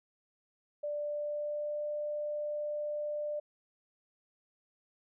sine tone with pitch glide, 589 to 594.8 Hz, D5 to D5, +5 to +22 cents, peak -33 dBFS, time 0.83-3.4 s, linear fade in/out 10 ms, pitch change +17 cents, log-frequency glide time 0.94-1.85 s, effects none

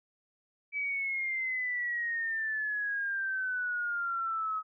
sine exponential sweep, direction down, 2302 to 1271 Hz, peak -30 dBFS, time 0.72-4.63 s, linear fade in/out 50 ms, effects none

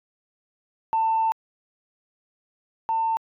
sine tone pair in turn, 893 / 898.7 Hz, A5 / A5, +25 / +36 cents, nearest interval unison, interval 11 cents, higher second, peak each -18 / -20 dBFS, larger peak first, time 0.93-1.32 / 2.89-3.17 s, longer first, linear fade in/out 0 ms, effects tanh soft clip ceiling -15 dBFS

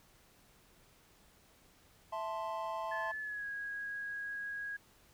triangle chord, A minor, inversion second, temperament equal, 659.3 / 880 / 1046.5 Hz, E5 / A5 / C6, 0 / 0 / 0 cents, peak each -39 dBFS, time 2.12-3.12 s, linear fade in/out 10 ms
sine tone with pitch glide, 1729 to 1649 Hz, A6 to G#6, -31 to -13 cents, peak -38 dBFS, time 2.91-4.77 s, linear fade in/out 10 ms, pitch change -82 cents, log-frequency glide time 3.2-3.46 s
effects pink hiss -65 dBFS RMS until 5.13 s

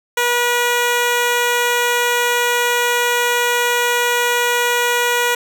10% pulse tone, 483 Hz, B4, 39 cents flat, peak -6 dBFS, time 0.17-5.35 s, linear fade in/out 5 ms, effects none

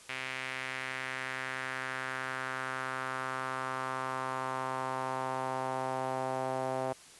sawtooth tone with band-pass filter sweep, 130.81 Hz, C3, in tune, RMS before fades -36 dBFS, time 0.09-6.93 s, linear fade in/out 5 ms, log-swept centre 2300 to 690 Hz, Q 2.4, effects white hiss -54 dBFS RMS until 7.19 s + resampled to 24000 Hz

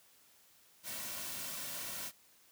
white noise with comb filter, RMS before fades -42 dBFS, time 0.83-2.12 s, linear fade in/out 50 ms, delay 2.4 ms, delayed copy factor -0.5, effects white hiss -65 dBFS RMS until 2.51 s + high-pass 60 Hz 12 dB/octave

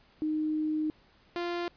sine / sawtooth tone pair in turn, 308.8 / 347.4 Hz, D#4 / F4, -13 / -9 cents, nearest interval major second, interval 204 cents, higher second, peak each -27 / -27 dBFS, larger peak neither, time 0.22-0.9 / 1.36-1.68 s, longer first, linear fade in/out 0 ms, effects pink hiss -62 dBFS RMS until 1.76 s + resampled to 11025 Hz

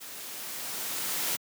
white noise with level ramp, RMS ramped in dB -43 to -29 dBFS, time 0-1.37 s, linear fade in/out 20 ms, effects high-pass 150 Hz 12 dB/octave

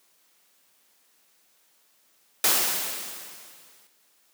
white noise with exponential decay, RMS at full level -19 dBFS, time 2.44-3.87 s, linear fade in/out 2 ms, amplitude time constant 310 ms, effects white hiss -64 dBFS RMS until 4.33 s + high-pass 200 Hz 12 dB/octave

